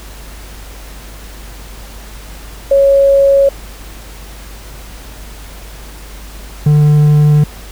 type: tone pair in turn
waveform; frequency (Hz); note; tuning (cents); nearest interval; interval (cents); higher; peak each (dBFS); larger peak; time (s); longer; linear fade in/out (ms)
sine / triangle; 553 / 148.99; C#5 / D3; -4 / +25; octave + major seventh; 2271; first; -5 / -3; second; 2.71-3.49 / 6.66-7.44; neither; 5
effects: added 50 Hz sine -30 dBFS peak until 7.71 s + pink hiss -35 dBFS RMS until 7.71 s